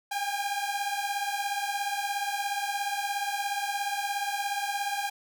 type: beating tone pair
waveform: sawtooth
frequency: 798 / 815 Hz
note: G5 / G#5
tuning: +31 / -33 cents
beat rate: 17 Hz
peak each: -28 dBFS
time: 0.11-5.1 s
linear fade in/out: 10 ms
effects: none